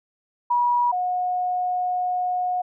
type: tone pair in turn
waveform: sine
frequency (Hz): 967 / 725.6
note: B5 / F#5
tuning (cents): -37 / -34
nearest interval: perfect fourth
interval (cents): 497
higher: first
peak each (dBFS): -17 / -21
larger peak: first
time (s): 0.5-0.92 / 0.92-2.62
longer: second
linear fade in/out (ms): 10
effects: none